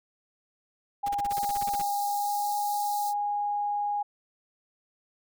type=tone with pitch glide; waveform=sine; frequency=811 to 822.8 Hz; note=G#5 to G#5; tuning=-41 to -16 cents; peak=-26 dBFS; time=1.03-4.03 s; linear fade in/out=10 ms; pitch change=+25 cents; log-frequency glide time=1.9-2.49 s
type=noise bursts; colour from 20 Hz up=pink; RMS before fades=-39 dBFS; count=13; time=1.06-1.818 s; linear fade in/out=5 ms; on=26 ms; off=35 ms
type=high-pass noise; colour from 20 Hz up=white; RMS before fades=-39 dBFS; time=1.29-3.14 s; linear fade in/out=50 ms; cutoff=3800 Hz; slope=96 dB/octave
effects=none